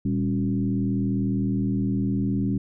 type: tone with frequency modulation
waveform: sine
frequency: 196.2 Hz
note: G3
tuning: 2 cents sharp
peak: -21 dBFS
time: 0.05-2.58 s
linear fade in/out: 5 ms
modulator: 79.5 Hz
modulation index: 1.2
effects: none